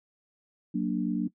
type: chord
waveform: sine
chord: Gb augmented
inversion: none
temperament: equal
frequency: 185 / 233.1 / 293.7 Hz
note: Gb3 / Bb3 / D4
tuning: 0 / 0 / 0 cents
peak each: -30 dBFS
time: 0.74-1.28 s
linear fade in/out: 10 ms
effects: noise-tail reverb RT60 0.1 s tail -18 dB re dry